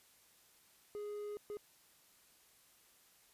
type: tone bursts at uneven times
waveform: triangle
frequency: 415.3 Hz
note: G#4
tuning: in tune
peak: -39 dBFS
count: 2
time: 0.95-1.37 / 1.5-1.57 s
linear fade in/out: 0 ms
effects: white hiss -67 dBFS RMS until 3.33 s + resampled to 32000 Hz